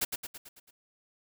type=noise with echo; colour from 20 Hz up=white; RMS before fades=-29 dBFS; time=0.01-0.05 s; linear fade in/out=10 ms; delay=110 ms; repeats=6; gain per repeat=-5 dB; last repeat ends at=0.71 s; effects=none